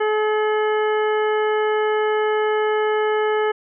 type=harmonic tone; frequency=427.9 Hz; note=A4; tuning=48 cents flat; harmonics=1 / 2 / 3 / 4 / 5 / 7; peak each=-18 / -25 / -28 / -29 / -33 / -37 dBFS; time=0-3.52 s; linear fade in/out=10 ms; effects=none